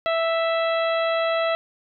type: harmonic tone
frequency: 659.3 Hz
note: E5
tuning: in tune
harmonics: 1 / 2 / 3 / 4 / 5 / 6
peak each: -21 / -27 / -31 / -33 / -35 / -37 dBFS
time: 0.06-1.55 s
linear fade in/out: 0 ms
effects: none